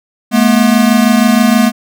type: tone pair together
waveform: square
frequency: 214.5 / 240.8 Hz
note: A3 / B3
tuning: -44 / -44 cents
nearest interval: major second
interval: 200 cents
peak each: -10 dBFS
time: 0.31-1.72 s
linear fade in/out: 50 ms
effects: none